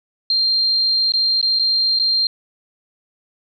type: tone with dropouts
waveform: sine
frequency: 4182 Hz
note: C8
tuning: 2 cents flat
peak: -14 dBFS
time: 0.3-2.27 s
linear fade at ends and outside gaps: 2 ms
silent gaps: 1.121-1.137 / 1.414-1.427 / 1.589-1.595 / 1.989-1.997 s
effects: none